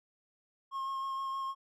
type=tone with vibrato; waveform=triangle; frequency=1077 Hz; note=C6; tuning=50 cents sharp; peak=-32 dBFS; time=0.71-1.55 s; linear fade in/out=50 ms; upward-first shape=sine; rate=6.4 Hz; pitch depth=13 cents each way; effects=none